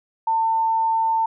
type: tone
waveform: sine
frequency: 898 Hz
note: A5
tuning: 35 cents sharp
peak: -17 dBFS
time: 0.27-1.26 s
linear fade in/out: 5 ms
effects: none